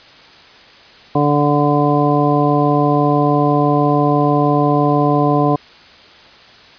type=harmonic tone; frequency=146.1 Hz; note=D3; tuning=9 cents flat; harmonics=1 / 2 / 3 / 4 / 5 / 7; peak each=-17 / -16 / -19 / -21 / -18 / -20 dBFS; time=1.15-5.56 s; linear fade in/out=5 ms; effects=white hiss -42 dBFS RMS until 6.78 s + resampled to 11025 Hz